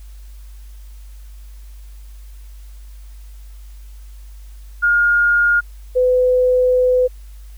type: tone pair in turn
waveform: sine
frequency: 1421 / 503.6 Hz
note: F6 / B4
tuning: +30 / +34 cents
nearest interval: octave + tritone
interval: 1796 cents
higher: first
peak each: -11 dBFS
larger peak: neither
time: 4.82-5.61 / 5.95-7.08 s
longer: second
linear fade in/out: 20 ms
effects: added 50 Hz sine -34 dBFS peak until 7.57 s + white hiss -53 dBFS RMS until 7.57 s